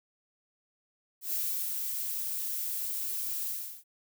violet noise with ADSR envelope, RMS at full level -31 dBFS, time 1.21-3.84 s, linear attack 120 ms, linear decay 380 ms, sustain -3 dB, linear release 360 ms, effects none

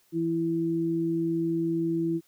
sine tone pair together, 165.98 / 331.2 Hz, E3 / E4, +12 / +8 cents, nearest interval octave, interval 1196 cents, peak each -31 / -25 dBFS, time 0.12-2.21 s, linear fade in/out 50 ms, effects white hiss -65 dBFS RMS until 2.27 s

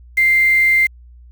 sine tone with quantisation, 2093 Hz, C7, in tune, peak -10 dBFS, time 0.17-0.87 s, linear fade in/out 10 ms, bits 5, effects added 60 Hz sine -39 dBFS peak until 1.31 s

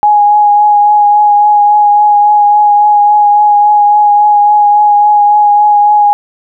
sine tone with vibrato, 830.6 Hz, G#5, in tune, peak -3 dBFS, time 0.03-6.13 s, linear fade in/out 0 ms, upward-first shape triangle, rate 3.6 Hz, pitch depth 19 cents each way, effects none

